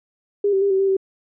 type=tone with pitch steps; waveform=sine; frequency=405.9 / 386.6 / 399.4 / 383 / 390.3 / 384.6 Hz; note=G#4 / G4 / G4 / G4 / G4 / G4; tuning=-40 / -24 / +32 / -40 / -8 / -33 cents; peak=-15 dBFS; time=0.44-0.968 s; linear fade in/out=5 ms; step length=88 ms; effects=none